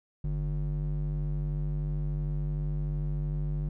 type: ring-modulated tone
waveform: triangle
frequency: 98 Hz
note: G2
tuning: in tune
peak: -23 dBFS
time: 0.24-3.69 s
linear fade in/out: 5 ms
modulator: 51.4 Hz
effects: none